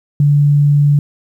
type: tone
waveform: sine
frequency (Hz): 144.9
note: D3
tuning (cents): -23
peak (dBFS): -7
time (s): 0.2-0.99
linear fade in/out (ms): 2
effects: 8-bit